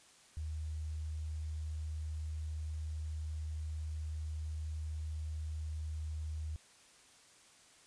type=tone with quantisation; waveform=sine; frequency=77.78 Hz; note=D#2; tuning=in tune; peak=-37 dBFS; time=0.37-6.56 s; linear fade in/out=0 ms; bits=11; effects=white hiss -62 dBFS RMS until 7.86 s + resampled to 22050 Hz